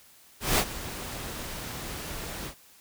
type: noise with ADSR envelope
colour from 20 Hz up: pink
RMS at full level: -21 dBFS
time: 0.4-2.55 s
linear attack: 180 ms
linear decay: 64 ms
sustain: -16 dB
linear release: 86 ms
effects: white hiss -56 dBFS RMS until 2.8 s